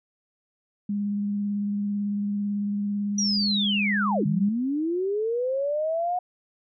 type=tone with vibrato; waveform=sine; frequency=203.9 Hz; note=G#3; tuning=32 cents flat; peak=-24 dBFS; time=0.89-4.49 s; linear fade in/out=5 ms; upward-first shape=sine; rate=18 Hz; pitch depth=15 cents each way
type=linear two-way sweep; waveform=sine; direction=down then up; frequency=5860 to 142.3 to 730 Hz; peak=-23 dBFS; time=3.18-6.19 s; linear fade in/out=5 ms; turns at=4.26 s
effects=none